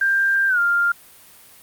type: tone with pitch glide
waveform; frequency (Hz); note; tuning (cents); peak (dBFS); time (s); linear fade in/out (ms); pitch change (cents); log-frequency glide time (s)
sine; 1588 to 1398.5; G6 to F6; +22 to +2; -15; 0.01-0.92; 5; -220; 0.48-0.59
effects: white hiss -47 dBFS RMS until 1.62 s + Opus 48 kbps